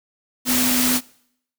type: tone in noise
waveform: sine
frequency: 250.8 Hz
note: B3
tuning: 27 cents sharp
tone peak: -21 dBFS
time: 0.45-1.01 s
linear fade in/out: 50 ms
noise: white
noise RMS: -20 dBFS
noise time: 0.45-1.01 s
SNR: -4 dB
effects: noise-tail reverb RT60 0.7 s tail -23 dB re dry